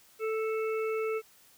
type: harmonic tone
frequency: 440 Hz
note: A4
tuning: in tune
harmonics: 1 / 3 / 5 / 6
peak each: -29 / -39 / -43 / -45 dBFS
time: 0.19-1.22 s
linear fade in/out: 50 ms
effects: white hiss -60 dBFS RMS until 1.57 s